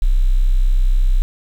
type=tone; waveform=sine; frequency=31.83 Hz; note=C1; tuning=47 cents flat; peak=-10 dBFS; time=0.02-1.22 s; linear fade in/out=0 ms; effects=7-bit